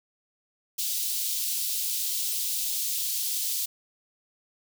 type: high-pass noise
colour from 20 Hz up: white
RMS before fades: -29 dBFS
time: 0.78-3.66 s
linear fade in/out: 10 ms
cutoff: 3300 Hz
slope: 24 dB/octave
effects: none